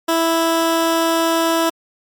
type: tone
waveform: 15% pulse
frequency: 329.6 Hz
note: E4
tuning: in tune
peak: -8 dBFS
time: 0.08-1.7 s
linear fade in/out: 10 ms
effects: MP3 96 kbps